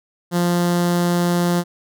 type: tone with notch filter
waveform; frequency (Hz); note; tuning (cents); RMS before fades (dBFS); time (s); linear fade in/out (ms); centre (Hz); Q
sawtooth; 174.61; F3; 0; -18; 0.31-1.64; 50; 2400; 1.8
effects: none